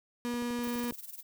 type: tone with vibrato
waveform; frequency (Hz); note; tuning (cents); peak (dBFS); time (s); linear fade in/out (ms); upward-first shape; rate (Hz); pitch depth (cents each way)
35% pulse; 240.5; B3; -46; -30; 0.25-0.91; 0; triangle; 20; 8
type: click train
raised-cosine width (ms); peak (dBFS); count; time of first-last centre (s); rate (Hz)
2; -34; 8; 0.34-0.923; 12
type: noise with tremolo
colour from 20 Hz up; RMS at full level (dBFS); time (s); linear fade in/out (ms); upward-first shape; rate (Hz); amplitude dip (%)
violet; -42; 0.63-1.23; 10; sine; 20; 80
effects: none